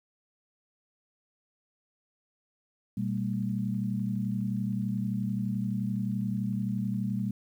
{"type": "tone cluster", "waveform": "sine", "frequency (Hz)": [121.4, 196.8, 228.4], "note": ["B2", "G3", "A#3"], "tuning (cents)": [-29, 7, -35], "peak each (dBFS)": [-33, -30, -35], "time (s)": [2.97, 7.31], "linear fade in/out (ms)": 5, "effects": ["10-bit"]}